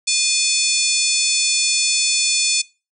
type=harmonic tone with a mistuned harmonic; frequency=879 Hz; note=A5; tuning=2 cents flat; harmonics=3 / 4 / 5 / 6 / 7 / 8 / 9 / 10; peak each=-23 / -25 / -22 / -24 / -25 / -23 / -26 / -25 dBFS; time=0.07-2.62 s; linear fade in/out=10 ms; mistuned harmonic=3; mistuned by=-110 cents; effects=noise-tail reverb RT60 0.3 s tail -23 dB re dry